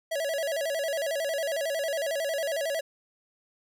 square tone with vibrato, 605 Hz, D#5, 49 cents flat, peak -28 dBFS, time 0.11-2.81 s, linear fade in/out 10 ms, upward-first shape square, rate 11 Hz, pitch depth 130 cents each way, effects none

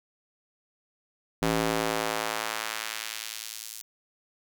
square tone with high-pass filter sweep, 55 Hz, A1, in tune, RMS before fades -31 dBFS, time 1.42-3.82 s, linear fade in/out 5 ms, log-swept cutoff 200 to 7000 Hz, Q 0.75, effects none

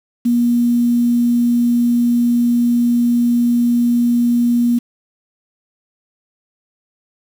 sine tone with quantisation, 239.1 Hz, A#3, 44 cents sharp, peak -11 dBFS, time 0.25-4.79 s, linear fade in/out 10 ms, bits 6, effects none

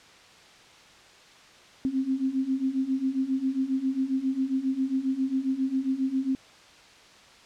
sine beating tone pair, 260.4 / 267.8 Hz, C4 / C4, -8 / +40 cents, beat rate 7.4 Hz, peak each -29 / -26 dBFS, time 1.85-6.35 s, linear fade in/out 0 ms, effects white hiss -52 dBFS RMS until 7.45 s + low-pass 5000 Hz 12 dB/octave

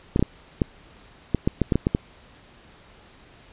clicks, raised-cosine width 3 ms, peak -6 dBFS, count 11, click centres 0.161 / 0.194 / 0.226 / 0.618 / 1.347 / 1.475 / 1.617 / 1.722 / 1.756 / 1.869 / 1.949 s, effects pink hiss -51 dBFS RMS until 3.52 s + resampled to 8000 Hz

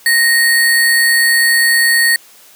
sine tone with sample-and-hold, 1864.7 Hz, A#6, in tune, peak -8 dBFS, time 0.06-2.16 s, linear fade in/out 2 ms, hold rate 6300 Hz, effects white hiss -43 dBFS RMS until 2.55 s + high-pass 200 Hz 12 dB/octave

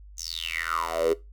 10% pulse tone with high-pass filter sweep, 82.5 Hz, E2, 2 cents sharp, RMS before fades -28 dBFS, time 0.17-1.14 s, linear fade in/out 20 ms, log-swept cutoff 6600 to 390 Hz, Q 9, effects noise-tail reverb RT60 0.2 s tail -17 dB re dry + added 50 Hz sine -44 dBFS peak until 1.32 s

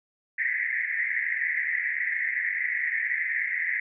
pink band-pass noise, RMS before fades -28 dBFS, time 0.38-3.8 s, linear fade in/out 5 ms, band 1800 to 2100 Hz, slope 96 dB/octave, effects none

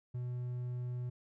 triangle tone, 123.47 Hz, B2, in tune, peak -34 dBFS, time 0.14-1.1 s, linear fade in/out 10 ms, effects none

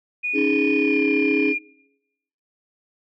sine tone with pitch glide, 2461 to 2412 Hz, D#7 to D7, -20 to +46 cents, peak -21 dBFS, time 0.23-1.59 s, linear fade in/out 20 ms, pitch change -34 cents, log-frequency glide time 0.79-1.01 s
sine chord, C# suspended second, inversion none, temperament just, 277.2 / 311.8 / 415.8 Hz, C#4 / D#4 / G#4, 0 / +4 / +2 cents, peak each -21 dBFS, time 0.33-1.55 s, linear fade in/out 50 ms
effects noise-tail reverb RT60 0.9 s tail -24 dB re dry + tanh soft clip ceiling -11 dBFS

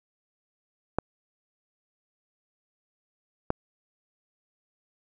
clicks, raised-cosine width 1 ms, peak -10 dBFS, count 2, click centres 0.986 / 3.504 s, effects none

